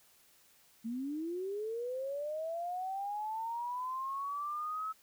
sine linear sweep, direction up, 220 to 1300 Hz, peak -35 dBFS, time 0.84-4.93 s, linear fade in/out 20 ms, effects white hiss -65 dBFS RMS until 5.02 s

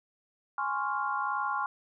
sine chord, Db major seventh, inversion second, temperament equal, 830.6 / 1046.5 / 1108.7 / 1396.9 Hz, Ab5 / C6 / Db6 / F6, 0 / 0 / 0 / 0 cents, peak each -34 dBFS, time 0.58-1.66 s, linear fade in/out 2 ms, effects none

